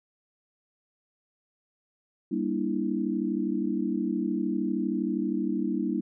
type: chord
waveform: sine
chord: E half-diminished seventh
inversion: first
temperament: just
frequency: 197.78 / 237.3 / 296.7 / 329.6 Hz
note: G3 / Bb3 / D4 / E4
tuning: +16 / +31 / +18 / 0 cents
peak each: -31 dBFS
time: 2.31-6.01 s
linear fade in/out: 10 ms
effects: none